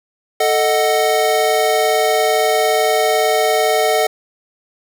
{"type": "chord", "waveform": "square", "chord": "D# diminished", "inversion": "second", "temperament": "equal", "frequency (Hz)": [440, 622.3, 740], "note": ["A4", "D#5", "F#5"], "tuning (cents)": [0, 0, 0], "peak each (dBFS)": -18, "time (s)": [0.4, 4.07], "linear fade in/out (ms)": 5, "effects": []}